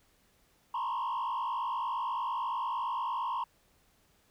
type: tone with frequency modulation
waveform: sine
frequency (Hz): 1000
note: B5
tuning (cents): +21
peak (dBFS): -28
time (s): 0.74-3.44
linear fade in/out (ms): 5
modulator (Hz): 54.4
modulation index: 1.7
effects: tanh soft clip ceiling -30 dBFS + pink hiss -68 dBFS RMS until 4.3 s